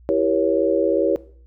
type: chord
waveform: sine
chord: E diminished seventh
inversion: none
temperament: equal with one note detuned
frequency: 329.6 / 392 / 477.1 / 554.4 Hz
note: E4 / G4 / Bb4 / Db5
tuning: 0 / 0 / +40 / 0 cents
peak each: -22 / -22 / -23 / -20 dBFS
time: 0.09-1.16 s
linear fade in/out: 0 ms
effects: noise-tail reverb RT60 0.5 s tail -18 dB re dry + added 60 Hz sine -45 dBFS peak until 1.46 s